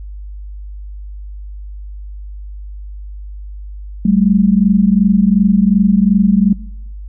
sine tone pair together, 190.98 / 213.7 Hz, G3 / G#3, -45 / +50 cents, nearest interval major second, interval 195 cents, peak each -11 dBFS, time 4.05-6.53 s, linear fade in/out 5 ms, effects noise-tail reverb RT60 0.9 s tail -22 dB re dry + added 50 Hz sine -26 dBFS peak until 7.08 s

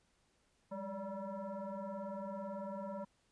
sine tone with frequency modulation, 185 Hz, F#3, in tune, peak -40 dBFS, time 0.71-3.05 s, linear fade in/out 10 ms, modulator 388 Hz, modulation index 2.1, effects pink hiss -75 dBFS RMS until 3.31 s + resampled to 22050 Hz

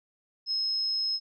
sine tone, 5160 Hz, E8, 38 cents flat, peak -26 dBFS, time 0.46-1.2 s, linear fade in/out 50 ms, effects none

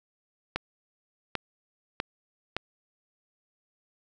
clicks, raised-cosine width 0.3 ms, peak -12 dBFS, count 4, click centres 0.56 / 1.353 / 2.001 / 2.566 s, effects none

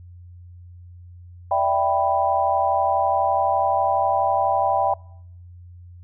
sine chord, E minor seventh, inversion third, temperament equal, 587.3 / 659.3 / 784 / 987.8 Hz, D5 / E5 / G5 / B5, 0 / 0 / 0 / 0 cents, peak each -25 / -23 / -20 / -24 dBFS, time 1.51-4.94 s, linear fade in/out 5 ms, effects noise-tail reverb RT60 0.7 s tail -24 dB re dry + added 88 Hz sine -40 dBFS peak until 6.03 s

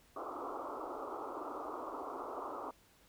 white band-pass noise, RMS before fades -43 dBFS, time 0.16-2.71 s, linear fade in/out 5 ms, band 260 to 1300 Hz, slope 96 dB/octave, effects pink hiss -66 dBFS RMS until 3.08 s

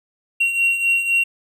triangle beating tone pair, 2744 / 2747.9 Hz, F7 / F7, -31 / -29 cents, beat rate 3.9 Hz, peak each -22 / -15 dBFS, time 0.4-1.24 s, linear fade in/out 10 ms, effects none

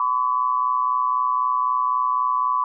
sine tone pair together, 1012.1 / 1136 Hz, B5 / C#6, +42 / +42 cents, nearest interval major second, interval 200 cents, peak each -21 dBFS, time 0-2.64 s, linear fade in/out 2 ms, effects none

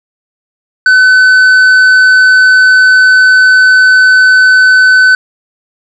sine tone with tanh clipping, 1512 Hz, F#6, 37 cents sharp, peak -3 dBFS, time 0.86-5.15 s, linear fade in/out 2 ms, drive 6 dB, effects none

